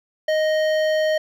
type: tone with hard clipping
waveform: sine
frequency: 622.3 Hz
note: D#5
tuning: in tune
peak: -19 dBFS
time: 0.28-1.18 s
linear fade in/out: 5 ms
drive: 13 dB
effects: none